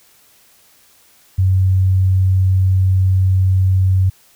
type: tone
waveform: sine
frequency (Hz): 94.1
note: F#2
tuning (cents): +30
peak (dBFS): -10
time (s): 1.38-4.1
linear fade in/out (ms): 10
effects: white hiss -51 dBFS RMS until 4.35 s